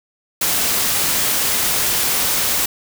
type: noise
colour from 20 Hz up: white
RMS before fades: -18 dBFS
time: 0.41-2.66 s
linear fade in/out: 5 ms
effects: none